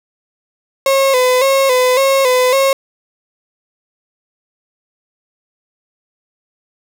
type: tone with vibrato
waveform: 35% pulse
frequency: 523.3 Hz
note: C5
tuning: in tune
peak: -8 dBFS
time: 0.86-2.73 s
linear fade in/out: 2 ms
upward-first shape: square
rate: 1.8 Hz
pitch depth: 62 cents each way
effects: none